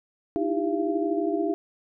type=tone cluster; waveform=sine; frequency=307.8 / 326.1 / 339.3 / 396.4 / 682 Hz; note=D#4 / E4 / F4 / G4 / F5; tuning=-19 / -19 / -50 / +19 / -41 cents; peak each=-28 / -31 / -31 / -28 / -31 dBFS; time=0.36-1.54 s; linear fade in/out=0 ms; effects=none